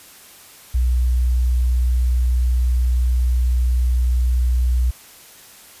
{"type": "tone", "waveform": "sine", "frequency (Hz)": 61.74, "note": "B1", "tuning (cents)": 0, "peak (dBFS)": -14, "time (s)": [0.74, 4.91], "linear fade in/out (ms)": 10, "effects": ["white hiss -44 dBFS RMS until 5.8 s", "resampled to 32000 Hz"]}